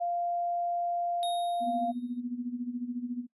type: tone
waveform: sine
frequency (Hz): 696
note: F5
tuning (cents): -6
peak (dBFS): -28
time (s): 0-1.92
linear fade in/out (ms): 20
type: tone with exponential decay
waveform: square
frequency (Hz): 3729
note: A#7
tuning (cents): 0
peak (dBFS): -34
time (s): 1.23-2.2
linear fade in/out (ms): 0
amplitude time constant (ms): 210
type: tone with tremolo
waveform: sine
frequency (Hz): 243.9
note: B3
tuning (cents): -21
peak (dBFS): -29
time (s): 1.6-3.27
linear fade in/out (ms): 50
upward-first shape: sine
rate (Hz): 14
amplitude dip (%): 75
effects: noise-tail reverb RT60 0.1 s tail -21 dB re dry + resampled to 32000 Hz